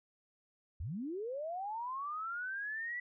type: linear sweep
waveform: sine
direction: up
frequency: 61.3 to 1975.5 Hz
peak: -37 dBFS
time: 0.8-3 s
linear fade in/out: 5 ms
effects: none